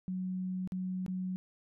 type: tone with dropouts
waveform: sine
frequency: 185 Hz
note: F#3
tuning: in tune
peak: -33 dBFS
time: 0.08-1.36 s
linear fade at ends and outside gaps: 0 ms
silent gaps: 0.675-0.721 / 1.063-1.08 s
effects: none